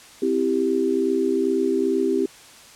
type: chord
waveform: sine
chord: C major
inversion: none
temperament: equal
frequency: 261.6 / 329.6 / 392 Hz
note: C4 / E4 / G4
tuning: 0 / 0 / 0 cents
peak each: -24 / -24 / -21 dBFS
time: 0.22-2.26 s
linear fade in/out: 5 ms
effects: white hiss -46 dBFS RMS until 2.75 s + low-pass 9000 Hz 12 dB/octave